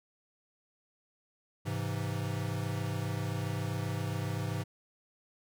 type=chord; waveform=square; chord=Ab augmented; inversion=none; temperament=equal with one note detuned; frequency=103.83 / 131.34 / 164.81 Hz; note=Ab2 / C3 / E3; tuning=0 / +7 / 0 cents; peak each=-36 / -38 / -39 dBFS; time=1.65-4.64 s; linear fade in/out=20 ms; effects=none